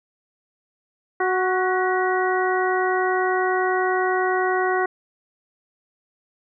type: harmonic tone with a mistuned harmonic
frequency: 370 Hz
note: F#4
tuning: in tune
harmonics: 1 / 2 / 3 / 4 / 5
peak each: -22 / -24 / -27 / -27 / -28 dBFS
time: 1.2-4.86 s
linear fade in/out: 5 ms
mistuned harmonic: 5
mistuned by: +54 cents
effects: none